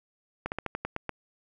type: slowing click train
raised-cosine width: 0.5 ms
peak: -16 dBFS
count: 8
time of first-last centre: 0.46-1.093 s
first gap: 59 ms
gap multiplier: 1.14
effects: none